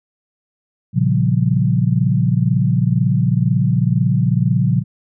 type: chord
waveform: sine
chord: G half-diminished seventh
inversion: first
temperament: equal with one note detuned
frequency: 116.54 / 138.59 / 174.61 / 194.64 Hz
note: Bb2 / Db3 / F3 / G3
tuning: 0 / 0 / 0 / -12 cents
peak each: -17 / -17 / -18 / -22 dBFS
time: 0.93-4.84 s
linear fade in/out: 50 ms
effects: none